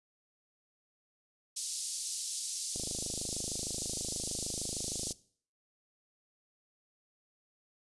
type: band-pass noise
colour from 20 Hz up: white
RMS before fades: -38 dBFS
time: 1.56-5.13 s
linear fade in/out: 10 ms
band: 4400 to 10000 Hz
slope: 24 dB/octave
type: click train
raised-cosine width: 2 ms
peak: -28 dBFS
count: 63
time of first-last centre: 2.76-5.108 s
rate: 26.4 Hz
effects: noise-tail reverb RT60 0.5 s tail -20 dB re dry + resampled to 24000 Hz